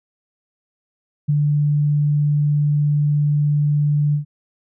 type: tone with ADSR envelope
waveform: sine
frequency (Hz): 147.2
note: D3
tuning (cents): +4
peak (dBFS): -12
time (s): 1.28-4.25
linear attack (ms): 17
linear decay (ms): 14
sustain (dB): -2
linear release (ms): 110
effects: none